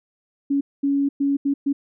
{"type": "tone bursts at uneven times", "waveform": "sine", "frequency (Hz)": 280, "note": "C#4", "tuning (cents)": 18, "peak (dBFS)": -17, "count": 5, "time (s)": [[0.5, 0.61], [0.83, 1.09], [1.2, 1.37], [1.45, 1.54], [1.66, 1.73]], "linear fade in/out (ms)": 10, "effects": []}